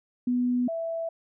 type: tone pair in turn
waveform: sine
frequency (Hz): 246.9 / 660.9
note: B3 / E5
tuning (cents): 0 / +4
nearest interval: octave + perfect fourth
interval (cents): 1704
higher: second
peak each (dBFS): -22 / -28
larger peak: first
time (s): 0.27-0.68 / 0.68-1.09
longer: neither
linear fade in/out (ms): 5
effects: none